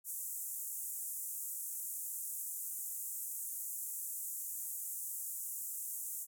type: band-pass noise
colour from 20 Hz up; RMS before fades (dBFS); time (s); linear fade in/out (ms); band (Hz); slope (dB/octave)
white; -42; 0.04-6.27; 50; 7000 to 16000; 48
effects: none